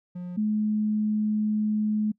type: tone pair in turn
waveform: triangle / sine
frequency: 178.2 / 213 Hz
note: F3 / G#3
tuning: +35 / +44 cents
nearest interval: minor third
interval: 309 cents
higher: second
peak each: -30 / -22 dBFS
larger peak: second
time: 0.15-0.37 / 0.37-2.12 s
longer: second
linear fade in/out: 10 ms
effects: noise-tail reverb RT60 0.1 s tail -24 dB re dry